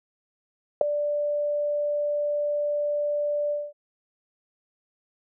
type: tone with ADSR envelope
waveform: sine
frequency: 587.3 Hz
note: D5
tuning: in tune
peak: -9 dBFS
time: 0.81-3.73 s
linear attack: 3 ms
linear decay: 4 ms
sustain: -14 dB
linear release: 220 ms
effects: none